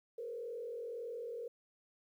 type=tone with frequency modulation; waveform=sine; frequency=470.4 Hz; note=A#4; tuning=16 cents sharp; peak=-40 dBFS; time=0.18-1.48 s; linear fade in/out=5 ms; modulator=41.8 Hz; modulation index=0.87; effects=12-bit